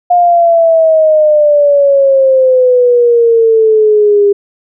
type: exponential sweep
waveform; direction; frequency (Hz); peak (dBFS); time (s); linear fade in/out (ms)
sine; down; 713 to 401.8; -4; 0.1-4.33; 10
effects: none